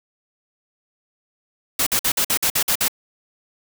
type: noise bursts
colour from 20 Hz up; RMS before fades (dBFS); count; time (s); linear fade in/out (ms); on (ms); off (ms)
white; -19; 9; 1.79-2.882; 5; 76; 51
effects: none